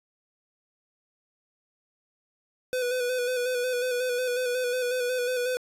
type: tone with vibrato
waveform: square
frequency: 498 Hz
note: B4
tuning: 14 cents sharp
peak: -26 dBFS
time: 2.73-5.57 s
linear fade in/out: 0 ms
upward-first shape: square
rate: 5.5 Hz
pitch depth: 31 cents each way
effects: resampled to 32000 Hz + 10-bit